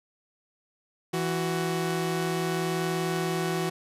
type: tone pair together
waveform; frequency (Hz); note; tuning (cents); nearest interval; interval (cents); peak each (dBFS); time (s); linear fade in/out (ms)
sawtooth; 165.6 / 371.8; E3 / F#4; +8 / +8; octave + major second; 1400; -25; 1.13-3.7; 10
effects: resampled to 32000 Hz